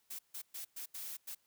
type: noise bursts at uneven times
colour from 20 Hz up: blue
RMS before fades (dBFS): -44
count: 6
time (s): 0.1-0.19 / 0.34-0.42 / 0.54-0.65 / 0.76-0.86 / 0.94-1.17 / 1.27-1.35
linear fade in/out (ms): 10
effects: white hiss -75 dBFS RMS until 1.46 s